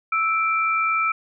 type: tone pair together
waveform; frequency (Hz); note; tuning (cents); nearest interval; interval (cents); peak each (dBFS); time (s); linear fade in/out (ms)
sine; 1318.3 / 2349; E6 / D7; 0 / 0; minor seventh; 1000; -20 / -23; 0.12-1.12; 5
effects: none